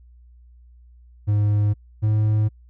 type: tone pair in turn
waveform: triangle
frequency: 104 / 107.17 Hz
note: G#2 / A2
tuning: +3 / -45 cents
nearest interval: minor second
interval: 52 cents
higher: second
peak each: -14 dBFS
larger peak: neither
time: 1.27-1.74 / 2.02-2.49 s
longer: neither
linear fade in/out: 20 ms
effects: added 60 Hz sine -46 dBFS peak until 2.69 s